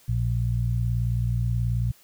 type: harmonic tone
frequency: 58.6 Hz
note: A#1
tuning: 10 cents sharp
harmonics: 1 / 2 / 3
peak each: -27 / -23 / -37 dBFS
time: 0.08-1.92 s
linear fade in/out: 10 ms
effects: white hiss -56 dBFS RMS until 2.03 s